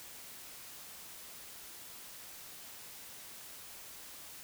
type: silence
effects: white hiss -50 dBFS RMS until 4.43 s